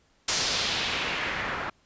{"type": "noise with low-pass filter sweep", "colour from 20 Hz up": "white", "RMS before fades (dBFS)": -29, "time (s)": [0.28, 1.7], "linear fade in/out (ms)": 5, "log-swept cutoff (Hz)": [6100, 1400], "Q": 1.6, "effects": ["pink hiss -65 dBFS RMS until 1.85 s", "resampled to 16000 Hz"]}